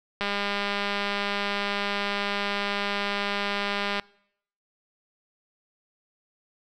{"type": "click train", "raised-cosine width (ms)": 0.3, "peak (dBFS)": -12, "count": 766, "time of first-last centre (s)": [0.21, 3.997], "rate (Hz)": 202, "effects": ["noise-tail reverb RT60 0.7 s tail -24 dB re dry"]}